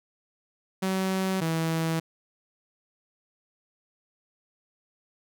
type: tone pair in turn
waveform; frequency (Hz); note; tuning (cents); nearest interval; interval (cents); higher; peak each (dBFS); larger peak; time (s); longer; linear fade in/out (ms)
sawtooth; 189.5 / 162.8; F#3 / E3; +42 / -21; minor third; 263; first; -21; neither; 0.82-1.41 / 1.41-2; neither; 10
effects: none